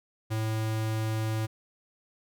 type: tone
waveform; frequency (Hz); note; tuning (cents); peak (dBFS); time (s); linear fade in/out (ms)
square; 110; A2; 0; -28; 0.3-1.47; 20
effects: none